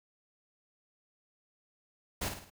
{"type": "noise with echo", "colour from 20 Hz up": "pink", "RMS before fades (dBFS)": -34, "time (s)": [2.21, 2.29], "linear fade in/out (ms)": 10, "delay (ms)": 53, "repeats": 4, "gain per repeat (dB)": -6, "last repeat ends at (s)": 2.502, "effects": []}